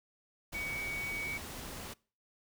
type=tone in noise; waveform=sine; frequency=2251 Hz; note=C#7; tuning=26 cents sharp; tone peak=-36 dBFS; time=0.54-1.38 s; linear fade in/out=10 ms; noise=pink; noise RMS=-44 dBFS; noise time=0.52-1.94 s; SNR=+5 dB; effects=noise-tail reverb RT60 0.4 s tail -24 dB re dry